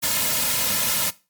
white noise with comb filter, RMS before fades -22 dBFS, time 0.02-1.11 s, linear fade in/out 20 ms, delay 2.6 ms, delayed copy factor -0.9, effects noise-tail reverb RT60 0.3 s tail -19 dB re dry + MP3 96 kbps

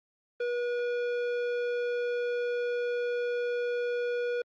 triangle tone with tanh clipping, 483.8 Hz, B4, 36 cents flat, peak -30 dBFS, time 0.4-4.42 s, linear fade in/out 5 ms, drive 17 dB, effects Opus 24 kbps

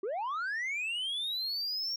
sine linear sweep, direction up, 360 to 5588 Hz, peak -29 dBFS, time 0.03-1.96 s, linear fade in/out 5 ms, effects tanh soft clip ceiling -31 dBFS

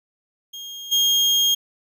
35% pulse tone with level steps, 3240 Hz, G#7, 43 cents flat, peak -31 / -14 dBFS, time 0.53-1.55 s, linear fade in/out 10 ms, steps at 0.91 s, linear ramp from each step 20 ms, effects none

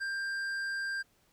triangle tone with tanh clipping, 1588 Hz, G6, 22 cents sharp, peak -34 dBFS, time 0-1.03 s, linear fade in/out 20 ms, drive 13 dB, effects pink hiss -69 dBFS RMS until 1.32 s

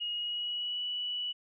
sine tone with pitch glide, 2880 to 2951 Hz, F#7 to F#7, -47 to -5 cents, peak -32 dBFS, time 0-1.33 s, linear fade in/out 20 ms, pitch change +42 cents, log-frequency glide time 0.13-0.82 s, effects none

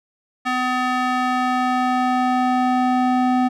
square tone with band-pass filter sweep, 252.6 Hz, B3, 39 cents sharp, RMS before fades -19 dBFS, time 0.45-3.49 s, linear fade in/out 20 ms, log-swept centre 1500 to 570 Hz, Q 1.1, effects none

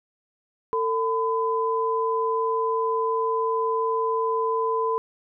sine tone pair together, 449.3 / 1008.6 Hz, A4 / B5, +36 / +36 cents, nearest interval octave + major second, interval 1400 cents, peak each -24 dBFS, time 0.73-4.98 s, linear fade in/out 0 ms, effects none

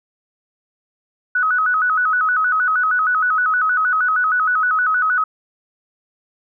sine tone with vibrato, 1371 Hz, F6, 32 cents flat, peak -14 dBFS, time 1.35-5.24 s, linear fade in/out 5 ms, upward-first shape square, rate 6.4 Hz, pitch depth 130 cents each way, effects none

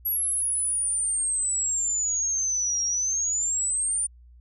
sine exponential two-way sweep, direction down then up, 11590 to 5610 to 9370 Hz, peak -23 dBFS, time 0.05-4.07 s, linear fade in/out 10 ms, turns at 2.84 s, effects added 60 Hz sine -48 dBFS peak until 4.4 s

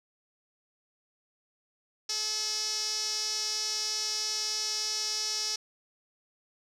sawtooth tone with band-pass filter, 430.3 Hz, A4, 39 cents flat, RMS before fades -32 dBFS, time 2.09-5.56 s, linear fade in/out 5 ms, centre 5400 Hz, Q 6.5, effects none

